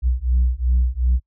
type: beating tone pair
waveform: sine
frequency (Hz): 60.6 / 63.3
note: B1 / B1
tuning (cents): -32 / +43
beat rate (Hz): 2.7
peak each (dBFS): -17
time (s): 0.02-1.2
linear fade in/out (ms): 50
effects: noise-tail reverb RT60 0.1 s tail -26 dB re dry + tanh soft clip ceiling -11 dBFS